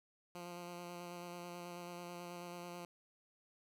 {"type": "tone with vibrato", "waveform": "10% pulse", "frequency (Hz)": 175, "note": "F3", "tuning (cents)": 4, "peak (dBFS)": -38, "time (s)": [0.35, 2.85], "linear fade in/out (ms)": 2, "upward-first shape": "square", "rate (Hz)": 9.2, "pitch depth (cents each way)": 13, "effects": []}